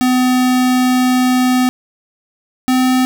square tone pair in turn, 252.9 / 256 Hz, B3 / C4, +41 / -38 cents, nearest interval unison, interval 21 cents, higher second, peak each -11 dBFS, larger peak neither, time 0.01-1.69 / 2.68-3.05 s, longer first, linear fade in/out 0 ms, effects none

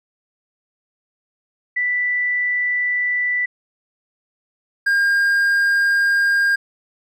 sine / triangle tone pair in turn, 1975.5 / 1610.8 Hz, B6 / G6, 0 / +47 cents, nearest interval major third, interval 353 cents, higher first, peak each -17 / -12 dBFS, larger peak second, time 1.76-3.46 / 4.86-6.56 s, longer neither, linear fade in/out 10 ms, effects none

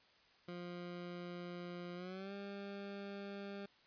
20% pulse tone with pitch glide, 175.9 to 199.74 Hz, F3 to G3, +13 to +33 cents, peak -40 dBFS, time 0.48-3.66 s, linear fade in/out 5 ms, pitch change +220 cents, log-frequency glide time 1.95-2.33 s, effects white hiss -68 dBFS RMS until 3.86 s + resampled to 11025 Hz

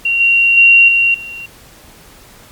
sine tone with level steps, 2754 Hz, F7, 25 cents flat, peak -11 / -7 / -3 / -8 / -25 dBFS, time 0.05-1.46 s, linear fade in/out 5 ms, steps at 0.2 / 0.57 / 0.88 / 1.14 s, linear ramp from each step 5 ms, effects pink hiss -41 dBFS RMS until 2.51 s + MP3 96 kbps

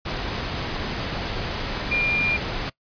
sine tone in noise, 2400 Hz, D7, 37 cents sharp, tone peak -20 dBFS, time 1.91-2.37 s, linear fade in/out 10 ms, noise pink, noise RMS -28 dBFS, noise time 0.05-2.7 s, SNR +5 dB, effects noise-tail reverb RT60 0.1 s tail -21 dB re dry + resampled to 11025 Hz

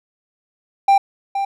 triangle tone with echo, 790 Hz, G5, 13 cents sharp, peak -7 dBFS, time 0.88-0.98 s, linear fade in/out 5 ms, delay 470 ms, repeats 1, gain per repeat -9 dB, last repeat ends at 1.45 s, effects none

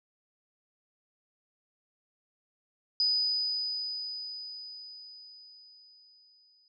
sine tone with exponential decay, 4978 Hz, D#8, in tune, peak -23 dBFS, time 3-6.68 s, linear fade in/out 1 ms, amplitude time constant 800 ms, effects none

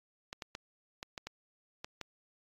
clicks, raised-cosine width 0.2 ms, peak -23 dBFS, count 8, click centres 0.329 / 0.422 / 0.551 / 1.029 / 1.178 / 1.27 / 1.845 / 2.013 s, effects AAC 32 kbps

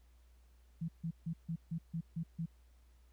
sine tone bursts, 164.81 Hz, E3, in tune, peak -35 dBFS, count 8, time 0.81-2.46 s, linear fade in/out 10 ms, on 75 ms, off 150 ms, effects added 60 Hz sine -61 dBFS peak until 3.12 s + pink hiss -75 dBFS RMS until 3.12 s

